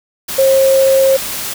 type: tone in noise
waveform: sine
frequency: 536 Hz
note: C5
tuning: 42 cents sharp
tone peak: -7 dBFS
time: 0.38-1.17 s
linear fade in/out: 10 ms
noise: white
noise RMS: -22 dBFS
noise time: 0.28-1.54 s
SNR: +12 dB
effects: none